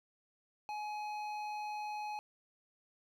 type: tone with hard clipping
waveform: sine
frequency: 842 Hz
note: G#5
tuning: 24 cents sharp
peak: -40 dBFS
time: 0.69-2.19 s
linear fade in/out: 0 ms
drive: 10 dB
effects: none